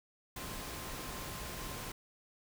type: tone in noise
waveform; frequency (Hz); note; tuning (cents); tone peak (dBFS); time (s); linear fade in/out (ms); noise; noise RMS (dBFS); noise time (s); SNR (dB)
sine; 1046.5; C6; 0; -52; 0.36-1.92; 5; pink; -43; 0.36-1.92; -12
effects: none